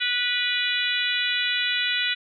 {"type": "harmonic tone", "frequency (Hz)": 490.3, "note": "B4", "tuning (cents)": -13, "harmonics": [3, 4, 5, 6, 7, 8], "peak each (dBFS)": [-29, -29, -29, -29, -29, -29], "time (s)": [0, 2.15], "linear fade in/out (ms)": 20, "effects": []}